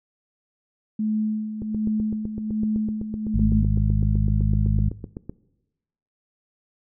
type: tone with tremolo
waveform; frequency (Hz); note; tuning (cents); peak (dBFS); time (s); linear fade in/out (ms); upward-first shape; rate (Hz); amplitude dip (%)
sine; 215.4; A3; -37; -19; 0.99-3.63; 5; sine; 1.3; 60
type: click train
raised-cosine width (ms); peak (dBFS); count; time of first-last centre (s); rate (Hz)
3; -19; 30; 1.62-5.296; 7.89
type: harmonic tone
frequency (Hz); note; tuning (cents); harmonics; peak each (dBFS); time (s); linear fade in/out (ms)
51.91; G#1; 0; 1 / 2 / 3 / 4; -20 / -23 / -27 / -27; 3.34-4.89; 5
effects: noise-tail reverb RT60 1.0 s tail -20 dB re dry